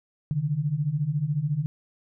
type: beating tone pair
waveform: sine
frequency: 138.59 / 152.59 Hz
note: C#3 / D#3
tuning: 0 / -33 cents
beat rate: 14 Hz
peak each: -28 / -25 dBFS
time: 0.31-1.66 s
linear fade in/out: 0 ms
effects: none